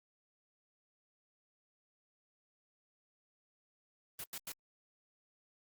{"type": "noise bursts", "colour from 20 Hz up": "white", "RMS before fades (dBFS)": -43, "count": 3, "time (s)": [4.19, 4.52], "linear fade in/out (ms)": 2, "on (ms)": 50, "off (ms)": 90, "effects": ["Opus 24 kbps"]}